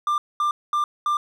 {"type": "tone bursts", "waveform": "triangle", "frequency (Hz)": 1190, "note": "D6", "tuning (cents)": 22, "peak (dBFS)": -17, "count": 4, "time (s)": [0.07, 1.17], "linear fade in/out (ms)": 2, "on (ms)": 110, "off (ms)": 220, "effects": []}